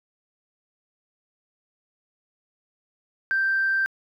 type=tone; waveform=sine; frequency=1568 Hz; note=G6; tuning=in tune; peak=-19 dBFS; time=3.31-3.86 s; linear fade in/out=0 ms; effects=tanh soft clip ceiling -15 dBFS + 10-bit